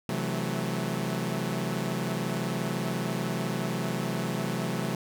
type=chord; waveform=sawtooth; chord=F# half-diminished seventh; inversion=second; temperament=equal with one note detuned; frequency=130.81 / 164.81 / 185 / 216.7 Hz; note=C3 / E3 / F#3 / A3; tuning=0 / 0 / 0 / -26 cents; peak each=-30 dBFS; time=0.09-4.95 s; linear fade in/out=2 ms; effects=none